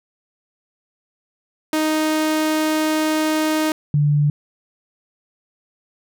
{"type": "tone pair in turn", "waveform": ["sawtooth", "sine"], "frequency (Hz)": [311.1, 146.82], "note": ["D#4", "D3"], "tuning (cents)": [0, 0], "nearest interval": "octave + minor second", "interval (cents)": 1300, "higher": "first", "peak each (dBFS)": -13, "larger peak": "neither", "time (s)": [[1.73, 3.72], [3.94, 4.3]], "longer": "first", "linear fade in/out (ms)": 2, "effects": []}